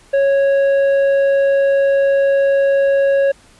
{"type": "tone with tanh clipping", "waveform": "sine", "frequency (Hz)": 552, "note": "C#5", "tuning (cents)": -7, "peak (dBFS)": -12, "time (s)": [0.13, 3.32], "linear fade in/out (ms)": 10, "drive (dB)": 7, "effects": ["pink hiss -48 dBFS RMS until 3.59 s", "resampled to 24000 Hz"]}